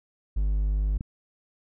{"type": "tone", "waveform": "triangle", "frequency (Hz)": 50.5, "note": "G#1", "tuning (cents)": -48, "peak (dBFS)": -20, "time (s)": [0.36, 0.98], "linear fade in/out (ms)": 10}
{"type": "click", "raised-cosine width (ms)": 5, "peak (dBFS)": -20, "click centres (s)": 1.009}
{"effects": []}